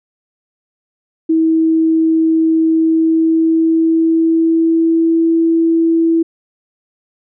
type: tone with pitch glide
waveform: sine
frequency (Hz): 322.5 to 329.5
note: E4 to E4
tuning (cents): -38 to -1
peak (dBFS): -9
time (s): 1.29-6.23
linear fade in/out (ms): 10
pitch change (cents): +37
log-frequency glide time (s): 2.7-5.31
effects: none